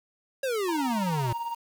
square exponential sweep, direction down, 555 to 113.3 Hz, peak -27 dBFS, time 0.43-1.33 s, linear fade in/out 5 ms
triangle tone with tremolo, 933 Hz, A#5, 1 cent sharp, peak -26 dBFS, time 0.68-1.55 s, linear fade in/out 10 ms, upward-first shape sine, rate 18 Hz, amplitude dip 55%
effects 8-bit

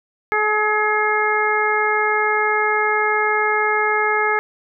harmonic tone with a mistuned harmonic, 426.1 Hz, G#4, 44 cents sharp, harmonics 1 / 2 / 3 / 4 / 5, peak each -22 / -22 / -22 / -22 / -22 dBFS, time 0.32-4.39 s, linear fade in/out 0 ms, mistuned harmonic 4, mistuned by -24 cents, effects none

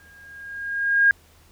sine tone with exponential growth, 1624 Hz, G#6, 39 cents flat, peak -11 dBFS, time 0-1.11 s, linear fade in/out 1 ms, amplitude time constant 240 ms, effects added 79 Hz sine -56 dBFS peak until 1.51 s + pink hiss -56 dBFS RMS until 1.51 s

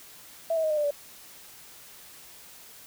sine tone with pitch steps, 659.3 / 642 / 625.2 / 608.8 / 592.8 / 577.3 Hz, E5 / E5 / D#5 / D#5 / D5 / D5, 0 / -46 / +8 / -38 / +16 / -30 cents, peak -23 dBFS, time 0.5-0.908 s, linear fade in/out 5 ms, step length 68 ms, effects white hiss -49 dBFS RMS until 2.86 s

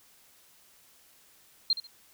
sine tone with echo, 4182 Hz, C8, 2 cents flat, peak -21 dBFS, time 1.7-1.73 s, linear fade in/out 2 ms, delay 70 ms, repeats 2, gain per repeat -12 dB, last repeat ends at 1.87 s, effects white hiss -60 dBFS RMS until 2.13 s

